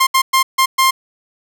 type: tone bursts at uneven times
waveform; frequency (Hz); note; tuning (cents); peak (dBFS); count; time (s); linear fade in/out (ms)
sawtooth; 1057; C6; +17; -6; 5; 0-0.07 / 0.14-0.22 / 0.33-0.43 / 0.58-0.66 / 0.78-0.91; 10
effects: none